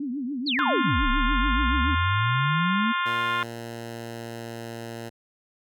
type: tone with vibrato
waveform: sine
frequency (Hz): 265.2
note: C4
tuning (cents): +23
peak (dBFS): -27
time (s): 0-1.95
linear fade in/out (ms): 5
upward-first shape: triangle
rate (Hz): 7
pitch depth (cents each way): 230
type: exponential two-way sweep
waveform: sine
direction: down then up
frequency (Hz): 4785 to 32.7 to 236.1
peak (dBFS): -23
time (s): 0.46-2.93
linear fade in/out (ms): 20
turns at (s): 1.08
type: harmonic tone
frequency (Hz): 352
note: F4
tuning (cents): +14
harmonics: 3 / 4 / 5 / 6 / 7 / 8 / 9 / 10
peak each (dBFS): -26 / -28 / -34 / -35 / -38 / -38 / -41 / -37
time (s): 0.59-3.43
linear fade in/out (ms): 0
type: tone with pitch glide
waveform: 10% pulse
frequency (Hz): 116.54 to 115.67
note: A#2 to A#2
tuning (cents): 0 to -13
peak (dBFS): -26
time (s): 3.05-5.1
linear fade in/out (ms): 20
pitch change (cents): -13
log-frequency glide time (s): 3.34-4.79
effects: none